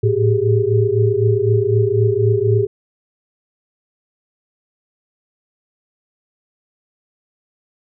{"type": "tone cluster", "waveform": "sine", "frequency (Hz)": [108.7, 112.7, 387.7, 415.3], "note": ["A2", "A2", "G4", "G#4"], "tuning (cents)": [-21, 42, -19, 0], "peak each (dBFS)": -18, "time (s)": [0.03, 2.67], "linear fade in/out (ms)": 10, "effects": []}